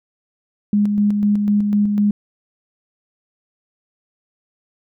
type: tone with tremolo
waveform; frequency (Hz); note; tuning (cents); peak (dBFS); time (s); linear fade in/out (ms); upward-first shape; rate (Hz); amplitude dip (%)
sine; 206.2; G#3; -12; -12; 0.73-2.11; 2; square; 4; 35
effects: none